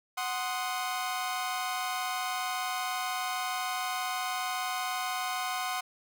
sawtooth chord, C diminished, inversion second, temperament equal, 740 / 1046.5 / 1244.5 Hz, Gb5 / C6 / Eb6, 0 / 0 / 0 cents, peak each -30 / -32 / -34 dBFS, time 0.17-5.81 s, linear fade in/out 10 ms, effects none

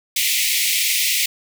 pink high-pass noise, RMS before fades -19 dBFS, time 0.16-1.26 s, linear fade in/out 5 ms, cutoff 2000 Hz, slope 96 dB/octave, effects none

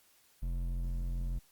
triangle tone with hard clipping, 43.49 Hz, F1, 6 cents flat, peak -34 dBFS, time 0.42-1.39 s, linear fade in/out 10 ms, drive 13 dB, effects white hiss -66 dBFS RMS until 1.51 s + Opus 48 kbps

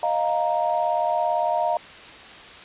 sine chord, Eb suspended second, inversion none, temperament just, 622.3 / 700 / 933.4 Hz, Eb5 / F5 / Bb5, 0 / +4 / +2 cents, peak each -25 / -23 / -25 dBFS, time 0.03-1.77 s, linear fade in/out 2 ms, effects white hiss -42 dBFS RMS until 2.64 s + resampled to 8000 Hz

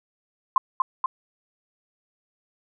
sine tone with echo, 1046.5 Hz, C6, in tune, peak -14 dBFS, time 0.56-0.58 s, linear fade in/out 2 ms, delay 240 ms, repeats 2, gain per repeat -3 dB, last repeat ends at 1.06 s, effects none

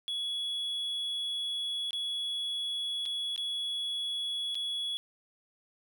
triangle tone with dropouts, 3375 Hz, G#7, 27 cents sharp, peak -30 dBFS, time 0.08-4.97 s, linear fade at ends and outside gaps 0 ms, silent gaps 1.908-1.931 / 3.055-3.06 / 3.361-3.378 / 4.546-4.553 s, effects none

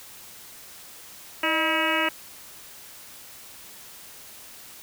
harmonic tone with a mistuned harmonic, 321.6 Hz, E4, 43 cents flat, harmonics 1 / 2 / 3 / 4 / 5 / 6 / 7 / 8 / 9, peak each -30 / -30 / -30 / -30 / -30 / -30 / -30 / -30 / -30 dBFS, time 1.43-2.09 s, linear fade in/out 5 ms, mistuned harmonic 2, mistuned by -74 cents, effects white hiss -45 dBFS RMS until 4.82 s

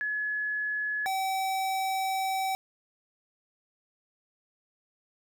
sine / square tone pair in turn, 1700 / 766.5 Hz, G#6 / G5, +40 / -39 cents, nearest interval octave + major second, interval 1379 cents, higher first, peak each -28 dBFS, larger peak neither, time 0.01-1.06 / 1.06-2.55 s, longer second, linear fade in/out 0 ms, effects none

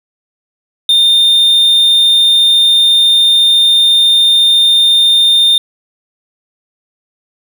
triangle tone, 3627 Hz, A#7, 48 cents flat, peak -4 dBFS, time 0.89-5.58 s, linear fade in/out 2 ms, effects none

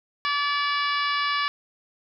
harmonic tone with a mistuned harmonic, 576 Hz, D5, 34 cents flat, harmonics 2 / 3 / 4 / 5 / 6 / 7 / 8 / 9, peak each -25 / -29 / -31 / -33 / -35 / -36 / -37 / -38 dBFS, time 0.25-1.48 s, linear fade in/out 0 ms, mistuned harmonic 8, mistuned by +19 cents, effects none

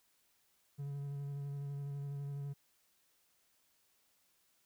triangle tone with vibrato, 141.3 Hz, C#3, 34 cents sharp, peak -37 dBFS, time 0.78-2.54 s, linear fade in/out 20 ms, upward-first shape square, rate 12 Hz, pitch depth 14 cents each way, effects white hiss -74 dBFS RMS until 4.65 s

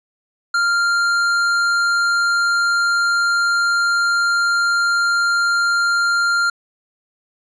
sine tone with hard clipping, 1394 Hz, F6, 4 cents flat, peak -16 dBFS, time 0.54-6.5 s, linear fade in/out 5 ms, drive 10 dB, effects resampled to 22050 Hz

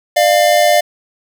square tone pair together, 599.2 / 698.5 Hz, D5 / F5, +35 / 0 cents, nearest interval minor third, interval 265 cents, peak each -12 dBFS, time 0.16-0.81 s, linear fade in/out 10 ms, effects none

